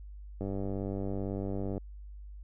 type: click train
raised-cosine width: 2 ms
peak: -23 dBFS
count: 135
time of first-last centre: 0.41-1.779 s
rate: 97.9 Hz
effects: added 50 Hz sine -43 dBFS peak until 2.43 s